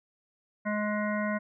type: harmonic tone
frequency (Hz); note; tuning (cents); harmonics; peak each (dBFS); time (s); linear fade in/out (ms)
210; G#3; +19; 1 / 3 / 5 / 7 / 9 / 10; -30 / -33 / -37 / -37 / -38 / -43; 0.65-1.39; 20
effects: none